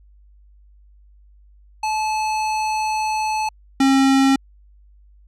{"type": "tone pair in turn", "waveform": "square", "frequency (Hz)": [865, 269.8], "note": ["A5", "C#4"], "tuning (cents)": [-30, -47], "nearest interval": "octave + minor sixth", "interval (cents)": 2017, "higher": "first", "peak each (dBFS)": [-20, -13], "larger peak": "second", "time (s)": [[1.83, 3.49], [3.8, 4.36]], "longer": "first", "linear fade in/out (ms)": 5, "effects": ["added 50 Hz sine -47 dBFS peak until 5.27 s", "low-pass 8000 Hz 12 dB/octave"]}